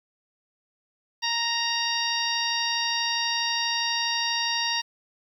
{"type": "harmonic tone", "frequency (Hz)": 932.3, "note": "A#5", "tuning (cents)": 0, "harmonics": [1, 2, 3, 4, 5, 6], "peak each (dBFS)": [-31, -31, -31, -31, -31, -31], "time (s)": [1.22, 4.82], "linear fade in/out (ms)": 20, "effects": ["9-bit"]}